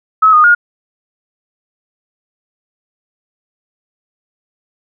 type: tone with pitch steps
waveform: sine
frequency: 1287 / 1231 / 1428 Hz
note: E6 / D#6 / F6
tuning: -42 / -19 / +38 cents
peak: -4 dBFS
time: 0.22-0.55 s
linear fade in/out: 10 ms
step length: 110 ms
effects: none